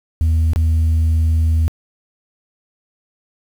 sine tone with dropouts, 80.5 Hz, E2, 41 cents flat, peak -9 dBFS, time 0.21-1.68 s, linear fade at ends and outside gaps 0 ms, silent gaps 0.534-0.56 s, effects tanh soft clip ceiling -11 dBFS + 7-bit

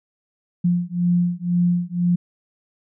sine beating tone pair, 174.61 / 176.61 Hz, F3 / F3, 0 / +20 cents, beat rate 2 Hz, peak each -20 dBFS, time 0.64-2.16 s, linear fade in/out 10 ms, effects none

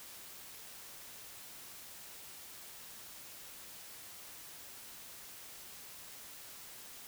silence, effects white hiss -51 dBFS RMS until 7.07 s

